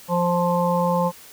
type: harmonic tone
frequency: 175.2 Hz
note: F3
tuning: 6 cents sharp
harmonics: 1 / 3 / 5 / 6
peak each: -22 / -22 / -24 / -26 dBFS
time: 0.08-1.12 s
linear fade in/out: 50 ms
effects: white hiss -45 dBFS RMS until 1.32 s